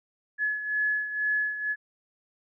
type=beating tone pair; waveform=sine; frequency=1703 / 1705.1 Hz; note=G#6 / G#6; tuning=+43 / +45 cents; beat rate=2.1 Hz; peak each=-26 / -32 dBFS; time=0.38-1.76 s; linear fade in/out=50 ms; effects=none